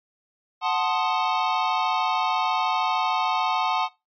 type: chord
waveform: square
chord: F# diminished seventh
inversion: none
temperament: equal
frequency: 740 / 880 / 1046.5 / 1244.5 Hz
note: F#5 / A5 / C6 / Eb6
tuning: 0 / 0 / 0 / 0 cents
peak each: -27 / -27 / -29 / -30 dBFS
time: 0.61-3.89 s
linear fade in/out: 50 ms
effects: noise-tail reverb RT60 0.2 s tail -18 dB re dry + resampled to 11025 Hz